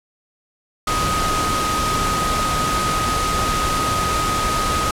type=tone in noise; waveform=sine; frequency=1252 Hz; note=D#6; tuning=10 cents sharp; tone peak=-20 dBFS; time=0.87-4.91 s; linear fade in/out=5 ms; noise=pink; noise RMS=-22 dBFS; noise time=0.87-4.91 s; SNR=-1 dB; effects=low-pass 10000 Hz 12 dB/octave